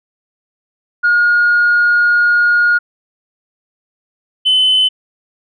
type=tone pair in turn; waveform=sine; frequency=1432 / 3034 Hz; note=F6 / F#7; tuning=+43 / +43 cents; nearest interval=octave + minor second; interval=1300 cents; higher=second; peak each=-7 dBFS; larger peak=neither; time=1.03-2.79 / 4.45-4.89 s; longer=first; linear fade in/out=20 ms; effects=tanh soft clip ceiling -5 dBFS